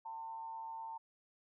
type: tone with amplitude modulation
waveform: sine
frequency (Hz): 902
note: A5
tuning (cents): +43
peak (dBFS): -40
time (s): 0.05-0.98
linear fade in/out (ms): 10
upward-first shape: sine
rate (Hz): 140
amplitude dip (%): 50
effects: none